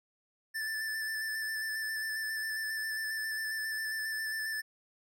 square tone with vibrato, 1760 Hz, A6, in tune, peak -34 dBFS, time 0.54-4.62 s, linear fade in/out 20 ms, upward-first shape square, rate 7.4 Hz, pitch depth 16 cents each way, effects none

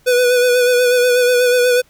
square tone with vibrato, 493.9 Hz, B4, in tune, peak -11 dBFS, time 0.06-1.82 s, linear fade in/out 20 ms, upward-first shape sine, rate 8.2 Hz, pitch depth 30 cents each way, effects pink hiss -54 dBFS RMS until 1.89 s

